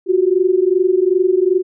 sine tone pair together, 358 / 380.6 Hz, F4 / F#4, +43 / +49 cents, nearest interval minor second, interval 106 cents, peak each -14 dBFS, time 0.06-1.63 s, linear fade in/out 50 ms, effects none

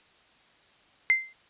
sine tone with exponential decay, 2081 Hz, C7, 10 cents flat, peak -15 dBFS, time 1.1-1.33 s, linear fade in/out 0 ms, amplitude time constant 50 ms, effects white hiss -60 dBFS RMS until 1.49 s + resampled to 8000 Hz

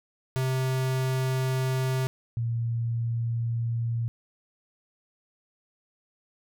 square / sine tone pair in turn, 130.6 / 116.35 Hz, C3 / A#2, -3 / -3 cents, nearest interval major second, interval 200 cents, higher first, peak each -25 / -25 dBFS, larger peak neither, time 0.36-2.07 / 2.37-4.08 s, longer neither, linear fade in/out 0 ms, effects none

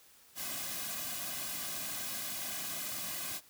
white noise with comb filter, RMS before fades -39 dBFS, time 0.35-3.41 s, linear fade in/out 50 ms, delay 2.2 ms, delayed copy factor -0.85, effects white hiss -61 dBFS RMS until 3.49 s

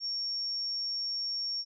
sine tone, 5510 Hz, F8, 24 cents flat, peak -31 dBFS, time 0-1.65 s, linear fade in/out 50 ms, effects none

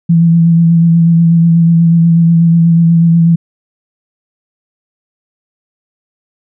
sine tone with vibrato, 167.1 Hz, E3, 24 cents sharp, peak -4 dBFS, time 0.09-3.36 s, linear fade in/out 10 ms, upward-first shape sine, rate 8.2 Hz, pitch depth 22 cents each way, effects none

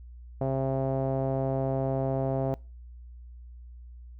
sawtooth tone with low-pass filter, 133.7 Hz, C3, 38 cents sharp, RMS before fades -28 dBFS, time 0.41-2.54 s, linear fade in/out 0 ms, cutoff 650 Hz, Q 3.7, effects noise-tail reverb RT60 0.3 s tail -24 dB re dry + added 60 Hz sine -43 dBFS peak until 4.19 s

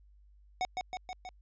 square tone with echo, 740 Hz, F#5, in tune, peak -30 dBFS, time 0.61-0.65 s, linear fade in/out 0 ms, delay 160 ms, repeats 4, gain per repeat -3 dB, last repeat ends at 1.29 s, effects added 50 Hz sine -57 dBFS peak until 1.41 s + resampled to 16000 Hz

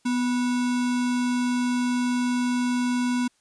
sine tone with sample-and-hold, 246.9 Hz, B3, in tune, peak -21 dBFS, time 0.05-3.28 s, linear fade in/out 10 ms, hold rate 1225 Hz, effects white hiss -66 dBFS RMS until 3.4 s + resampled to 22050 Hz

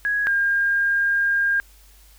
sine tone pair in turn, 1661.2 / 1610.2 Hz, G#6 / G6, 0 / +46 cents, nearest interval minor second, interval 54 cents, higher first, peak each -19 / -17 dBFS, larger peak second, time 0.05-0.27 / 0.27-1.6 s, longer second, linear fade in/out 0 ms, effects added 50 Hz sine -49 dBFS peak until 2.18 s + white hiss -54 dBFS RMS until 2.18 s

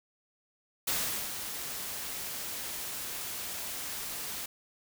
white noise with ADSR envelope, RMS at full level -30 dBFS, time 0.87-4.46 s, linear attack 8 ms, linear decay 420 ms, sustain -8 dB, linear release 5 ms, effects none

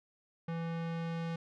square tone with low-pass filter sweep, 166.2 Hz, E3, 15 cents sharp, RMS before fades -37 dBFS, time 0.48-1.36 s, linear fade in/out 5 ms, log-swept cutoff 2300 to 3800 Hz, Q 0.75, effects none

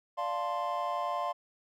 triangle chord, D minor seventh, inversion none, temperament equal, 587.3 / 698.5 / 880 / 1046.5 Hz, D5 / F5 / A5 / C6, 0 / 0 / 0 / 0 cents, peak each -36 / -33 / -38 / -32 dBFS, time 0.17-1.33 s, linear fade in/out 20 ms, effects none

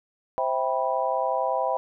sine chord, C major seventh, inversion none, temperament just, 523.3 / 654.1 / 784.9 / 981.1 Hz, C5 / E5 / G5 / B5, 0 / -14 / +2 / -12 cents, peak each -28 dBFS, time 0.38-1.77 s, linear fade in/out 0 ms, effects none

